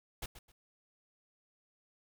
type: noise with echo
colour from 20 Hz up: pink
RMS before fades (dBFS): -40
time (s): 0.22-0.26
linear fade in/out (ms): 5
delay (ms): 130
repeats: 2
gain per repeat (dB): -12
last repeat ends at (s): 0.52
effects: none